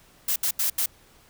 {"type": "noise bursts at uneven times", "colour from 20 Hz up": "blue", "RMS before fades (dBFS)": -24, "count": 4, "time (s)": [[0.28, 0.36], [0.43, 0.51], [0.59, 0.7], [0.78, 0.86]], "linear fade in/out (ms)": 5, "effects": ["pink hiss -56 dBFS RMS until 1.29 s"]}